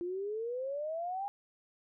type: exponential sweep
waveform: sine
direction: up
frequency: 343.1 to 817 Hz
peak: -34 dBFS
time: 0.01-1.28 s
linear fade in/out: 0 ms
effects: none